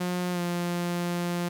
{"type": "tone with pitch glide", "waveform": "sawtooth", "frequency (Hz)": [178.9, 174.51], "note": ["F3", "F3"], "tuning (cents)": [42, -1], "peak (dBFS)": -23, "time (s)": [0, 1.49], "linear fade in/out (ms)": 10, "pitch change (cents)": -43, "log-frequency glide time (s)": [0.32, 0.4], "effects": []}